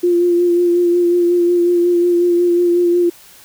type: tone with vibrato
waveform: sine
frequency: 349.2 Hz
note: F4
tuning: in tune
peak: -10 dBFS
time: 0.03-3.1 s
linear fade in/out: 10 ms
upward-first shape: sine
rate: 5.5 Hz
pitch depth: 22 cents each way
effects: white hiss -43 dBFS RMS until 3.44 s